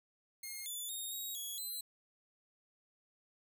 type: tone with pitch steps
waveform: 5% pulse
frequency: 2136 / 3486 / 3710 / 3793 / 3349 / 4049 Hz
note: C7 / A7 / A#7 / A#7 / G#7 / B7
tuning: +35 / -17 / -9 / +29 / +14 / +42 cents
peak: -33 dBFS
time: 0.43-1.81 s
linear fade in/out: 5 ms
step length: 230 ms
effects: none